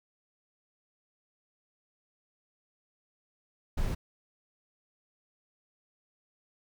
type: noise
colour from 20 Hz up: brown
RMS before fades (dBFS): -29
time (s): 3.77-3.95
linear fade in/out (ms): 10
effects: none